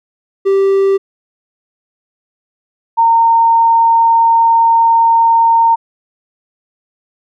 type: tone pair in turn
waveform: triangle / sine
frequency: 390.8 / 917.5 Hz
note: G4 / A#5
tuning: -5 / -28 cents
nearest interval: octave + minor third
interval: 1477 cents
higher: second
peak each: -6 dBFS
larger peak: neither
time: 0.45-0.98 / 2.97-5.76 s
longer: second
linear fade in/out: 20 ms
effects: none